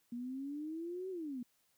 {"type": "exponential two-way sweep", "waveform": "sine", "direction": "up then down", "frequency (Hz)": [235.5, 383.4, 235.5], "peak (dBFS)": -39, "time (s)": [0.12, 1.43], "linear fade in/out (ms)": 5, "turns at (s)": 1.1, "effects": ["white hiss -75 dBFS RMS until 1.77 s"]}